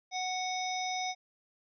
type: harmonic tone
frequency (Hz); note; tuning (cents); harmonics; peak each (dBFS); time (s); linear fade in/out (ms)
740; F#5; 0; 1 / 3 / 5 / 7 / 8; -34 / -39 / -41 / -42 / -43; 0.11-1.15; 50
effects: none